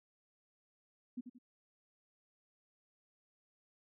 sine tone with echo, 247.8 Hz, B3, 6 cents sharp, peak -38 dBFS, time 1.17-1.21 s, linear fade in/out 10 ms, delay 88 ms, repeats 2, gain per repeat -8 dB, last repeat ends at 1.386 s, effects none

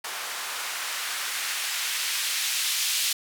blue noise with band-pass filter sweep, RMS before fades -29 dBFS, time 0.04-3.13 s, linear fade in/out 5 ms, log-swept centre 950 to 3500 Hz, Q 0.91, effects none

